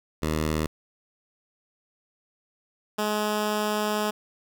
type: tone pair in turn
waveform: 10% pulse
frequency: 77.9 / 211.2 Hz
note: D#2 / G#3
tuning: +3 / +29 cents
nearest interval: octave + perfect fourth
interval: 1726 cents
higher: second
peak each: -16 dBFS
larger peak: neither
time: 0.22-0.67 / 2.98-4.11 s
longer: second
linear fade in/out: 10 ms
effects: none